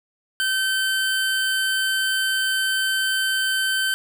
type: tone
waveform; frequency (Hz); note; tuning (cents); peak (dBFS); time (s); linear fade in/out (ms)
25% pulse; 1543; G6; -28; -16; 0.4-3.94; 0
effects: 7-bit